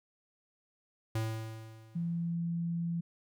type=tone with exponential decay; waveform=square; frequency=111.2 Hz; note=A2; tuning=19 cents sharp; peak=-30 dBFS; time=1.15-2.35 s; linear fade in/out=5 ms; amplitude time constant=260 ms
type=tone; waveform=sine; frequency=169.3 Hz; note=E3; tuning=46 cents sharp; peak=-31 dBFS; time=1.95-3.01 s; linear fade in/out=10 ms
effects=none